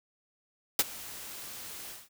white noise with ADSR envelope, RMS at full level -21 dBFS, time 0.79-2.09 s, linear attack 3 ms, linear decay 34 ms, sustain -22 dB, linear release 200 ms, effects none

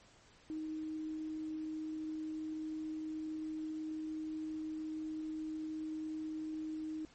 sine tone with quantisation, 312.6 Hz, D#4, 8 cents sharp, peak -38 dBFS, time 0.5-7.05 s, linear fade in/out 0 ms, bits 11, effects pink hiss -63 dBFS RMS until 7.14 s + MP3 32 kbps

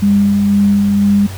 sine tone with tremolo, 201.7 Hz, G3, 50 cents sharp, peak -7 dBFS, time 0.02-1.27 s, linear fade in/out 10 ms, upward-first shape sine, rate 2 Hz, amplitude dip 25%, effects added 94 Hz sine -24 dBFS peak until 1.37 s + pink hiss -33 dBFS RMS until 1.37 s

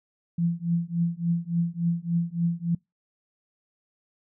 sine tone with tremolo, 170 Hz, F3, 46 cents flat, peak -19 dBFS, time 0.38-2.75 s, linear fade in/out 5 ms, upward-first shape triangle, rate 3.5 Hz, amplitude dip 100%, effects noise-tail reverb RT60 0.2 s tail -26 dB re dry

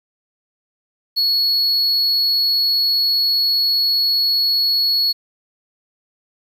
triangle tone, 4365 Hz, C#8, 28 cents flat, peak -13 dBFS, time 1.16-5.13 s, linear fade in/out 20 ms, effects 8-bit

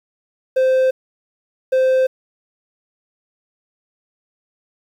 triangle tone pair in turn, 520 / 520 Hz, C5 / C5, -11 / -11 cents, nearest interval unison, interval 0 cents, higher neither, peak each -10 dBFS, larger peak neither, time 0.56-0.91 / 1.72-2.07 s, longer neither, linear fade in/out 10 ms, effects 8-bit

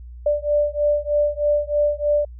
sine beating tone pair, 587.3 / 590.5 Hz, D5 / D5, 0 / +9 cents, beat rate 3.2 Hz, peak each -20 dBFS, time 0.26-2.25 s, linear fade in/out 5 ms, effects added 60 Hz sine -35 dBFS peak until 2.39 s

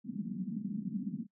pink band-pass noise, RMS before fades -38 dBFS, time 0.04-1.27 s, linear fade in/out 50 ms, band 180 to 240 Hz, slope 48 dB/octave, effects noise-tail reverb RT60 0.1 s tail -26 dB re dry

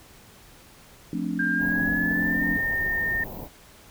sine chord, D minor seventh, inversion first, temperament just, 176.2 / 220.2 / 264.3 / 293.7 Hz, F3 / A3 / C4 / D4, +16 / +2 / +18 / 0 cents, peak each -31 dBFS, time 1.13-2.57 s, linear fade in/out 2 ms
sine tone with pitch glide, 1597 to 1823.9 Hz, G6 to A#6, +32 to -38 cents, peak -23 dBFS, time 1.39-3.24 s, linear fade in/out 5 ms, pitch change +230 cents, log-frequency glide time 1.52-2.47 s
pink band-stop noise, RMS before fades -36 dBFS, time 1.58-3.49 s, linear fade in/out 50 ms, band 1000 to 13000 Hz, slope 96 dB/octave
effects pink hiss -51 dBFS RMS until 3.9 s

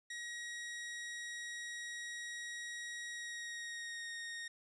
sawtooth tone with pitch glide, 1898 to 1858.9 Hz, A#6 to A#6, +31 to -5 cents, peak -39 dBFS, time 0.1-4.48 s, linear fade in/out 5 ms, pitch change -36 cents, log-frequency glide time 3.1-4.11 s, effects resampled to 22050 Hz

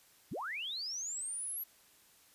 sine linear sweep, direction up, 75.1 to 11870 Hz, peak -37 dBFS, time 0.31-1.64 s, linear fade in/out 10 ms, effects white hiss -64 dBFS RMS until 2.34 s + resampled to 32000 Hz

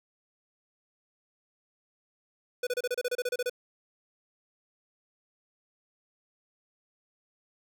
square tone bursts, 493.9 Hz, B4, in tune, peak -28 dBFS, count 13, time 2.63-3.497 s, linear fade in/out 5 ms, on 39 ms, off 30 ms, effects none

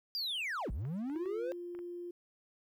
triangle linear two-way sweep, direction down then up, 4908 to 41.09 to 533 Hz, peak -33 dBFS, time 0.15-1.52 s, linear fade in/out 0 ms, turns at 0.71 s
clicks, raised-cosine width 0.5 ms, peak -40 dBFS, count 6, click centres 0.852 / 1.099 / 1.16 / 1.258 / 1.75 / 1.79 s
sine tone, 350 Hz, F4, 4 cents sharp, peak -40 dBFS, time 1.15-2.11 s, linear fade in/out 5 ms
effects 12-bit

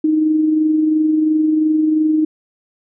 sine tone with amplitude modulation, 310.7 Hz, D#4, 2 cents flat, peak -10 dBFS, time 0.04-2.25 s, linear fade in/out 5 ms, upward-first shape sine, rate 22.9 Hz, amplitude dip 35%, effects none

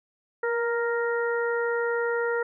harmonic tone with a mistuned harmonic, 466.2 Hz, A#4, in tune, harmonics 1 / 2 / 3 / 4, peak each -25 / -34 / -31 / -34 dBFS, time 0.43-2.43 s, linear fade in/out 5 ms, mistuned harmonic 1, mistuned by +21 cents, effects none

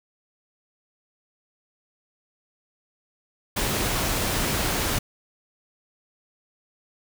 pink noise, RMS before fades -25 dBFS, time 3.56-4.99 s, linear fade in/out 10 ms, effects none

